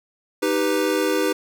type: chord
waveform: square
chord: Eb augmented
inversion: none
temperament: equal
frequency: 311.1 / 392 / 493.9 Hz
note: Eb4 / G4 / B4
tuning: 0 / 0 / 0 cents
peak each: -24 dBFS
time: 0.42-1.33 s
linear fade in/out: 10 ms
effects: none